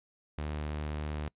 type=tone; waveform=sawtooth; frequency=75.3 Hz; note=D2; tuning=44 cents sharp; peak=-30 dBFS; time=0.38-1.28 s; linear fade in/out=0 ms; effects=noise-tail reverb RT60 0.1 s tail -25 dB re dry + resampled to 8000 Hz